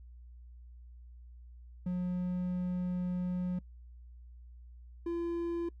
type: tone pair in turn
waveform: triangle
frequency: 180.1 / 340.6 Hz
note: F#3 / F4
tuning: -46 / -43 cents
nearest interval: major seventh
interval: 1103 cents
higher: second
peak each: -29 / -30 dBFS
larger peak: first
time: 1.86-3.59 / 5.06-5.69 s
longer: first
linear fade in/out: 5 ms
effects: noise-tail reverb RT60 0.1 s tail -24 dB re dry + added 60 Hz sine -49 dBFS peak until 5.8 s